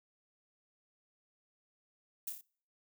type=noise with echo; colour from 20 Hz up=violet; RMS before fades=-38 dBFS; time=2.27-2.3 s; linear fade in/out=5 ms; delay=28 ms; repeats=4; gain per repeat=-4 dB; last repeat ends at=2.412 s; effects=noise-tail reverb RT60 0.5 s tail -25 dB re dry